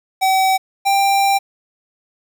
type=tone pair in turn; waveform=square; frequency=763 / 789.5 Hz; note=G5 / G5; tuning=-47 / +12 cents; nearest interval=minor second; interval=59 cents; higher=second; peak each=-13 dBFS; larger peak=neither; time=0.21-0.58 / 0.85-1.39 s; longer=second; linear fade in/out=20 ms; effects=8-bit